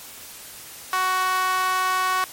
sawtooth tone with high-pass filter, 372.3 Hz, F#4, 11 cents sharp, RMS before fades -22 dBFS, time 0.93-2.24 s, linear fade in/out 0 ms, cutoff 1100 Hz, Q 3.3, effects white hiss -40 dBFS RMS until 2.32 s + MP3 64 kbps

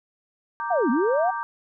sine chord, G minor, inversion first, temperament equal, 932.3 / 1174.7 / 1568 Hz, Bb5 / D6 / G6, 0 / 0 / 0 cents, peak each -29 / -31 / -33 dBFS, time 0.6-1.43 s, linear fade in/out 0 ms
sine linear two-way sweep, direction down then up, 771 to 218.9 to 771 Hz, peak -19 dBFS, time 0.7-1.31 s, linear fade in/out 10 ms, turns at 0.9 s
effects none

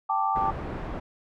sine chord, G suspended second, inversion none, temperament equal, 784 / 880 / 1174.7 Hz, G5 / A5 / D6, 0 / 0 / 0 cents, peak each -27 dBFS, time 0.09-0.51 s, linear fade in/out 10 ms
pink low-pass noise, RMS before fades -34 dBFS, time 0.35-1 s, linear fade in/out 10 ms, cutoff 1200 Hz, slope 12 dB/octave
effects none

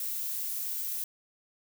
violet noise, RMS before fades -34 dBFS, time 0-1.04 s, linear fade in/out 2 ms, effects none

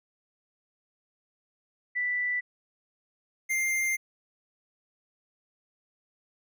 sine / square tone pair in turn, 1975.5 / 2102 Hz, B6 / C7, 0 / +7 cents, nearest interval minor second, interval 107 cents, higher second, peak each -26 dBFS, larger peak neither, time 1.95-2.41 / 3.49-3.97 s, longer second, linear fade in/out 20 ms, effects none

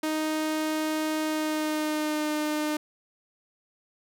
sawtooth tone with pitch glide, 311.1 to 303.1 Hz, D#4 to D#4, 0 to -45 cents, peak -22 dBFS, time 0.03-2.77 s, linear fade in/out 5 ms, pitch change -45 cents, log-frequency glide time 1.23-2.32 s, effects none

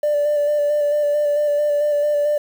triangle tone with vibrato, 588 Hz, D5, 2 cents sharp, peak -12 dBFS, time 0.03-2.38 s, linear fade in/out 5 ms, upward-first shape square, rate 4.5 Hz, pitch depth 17 cents each way, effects tanh soft clip ceiling -12 dBFS + 7-bit

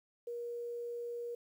sine tone with quantisation, 475 Hz, A#4, 33 cents sharp, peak -38 dBFS, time 0.27-1.35 s, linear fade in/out 5 ms, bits 11, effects none

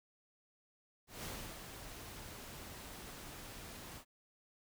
pink noise with ADSR envelope, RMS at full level -44 dBFS, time 1.07-4.05 s, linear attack 170 ms, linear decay 330 ms, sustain -6 dB, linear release 80 ms, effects none

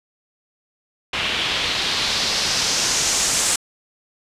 white noise with low-pass filter sweep, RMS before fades -21 dBFS, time 1.13-3.56 s, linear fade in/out 5 ms, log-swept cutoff 2900 to 8000 Hz, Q 2.1, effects resampled to 32000 Hz

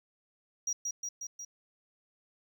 triangle tone with echo, 5740 Hz, F8, 47 cents sharp, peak -27 dBFS, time 0.67-0.73 s, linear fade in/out 5 ms, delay 180 ms, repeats 4, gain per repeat -3 dB, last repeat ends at 1.45 s, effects tanh soft clip ceiling -26 dBFS

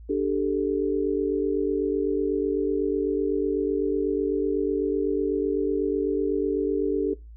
sine chord, D suspended fourth, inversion none, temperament equal, 293.7 / 392 / 440 Hz, D4 / G4 / A4, 0 / 0 / 0 cents, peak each -26 dBFS, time 0.09-7.14 s, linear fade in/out 10 ms, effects noise-tail reverb RT60 0.2 s tail -18 dB re dry + added 56 Hz sine -41 dBFS peak until 7.36 s

